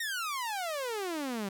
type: exponential sweep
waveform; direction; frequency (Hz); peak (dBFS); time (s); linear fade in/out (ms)
sawtooth; down; 1894 to 189.4; -29; 0-1.49; 5
effects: none